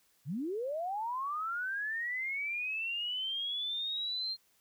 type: linear sweep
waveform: sine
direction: up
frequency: 116.54 to 4208 Hz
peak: -33 dBFS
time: 0.25-4.37 s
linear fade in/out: 50 ms
effects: white hiss -70 dBFS RMS until 4.6 s